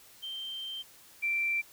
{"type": "tone pair in turn", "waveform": "sine", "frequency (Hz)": [3136, 2349], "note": ["G7", "D7"], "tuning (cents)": [0, 0], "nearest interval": "perfect fourth", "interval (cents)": 500, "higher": "first", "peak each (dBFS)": [-36, -27], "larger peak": "second", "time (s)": [[0.22, 0.83], [1.22, 1.62]], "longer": "first", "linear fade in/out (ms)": 20, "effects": ["white hiss -56 dBFS RMS until 1.72 s"]}